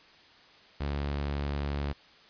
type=tone; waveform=sawtooth; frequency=71.4 Hz; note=D2; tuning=48 cents flat; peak=-26 dBFS; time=0.8-1.93 s; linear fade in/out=10 ms; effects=white hiss -56 dBFS RMS until 2.29 s + resampled to 11025 Hz